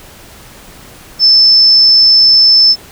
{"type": "tone", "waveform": "sine", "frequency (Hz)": 5274, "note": "E8", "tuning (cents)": 0, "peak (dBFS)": -3, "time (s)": [1.19, 2.76], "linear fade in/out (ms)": 50, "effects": ["pink hiss -36 dBFS RMS until 2.91 s"]}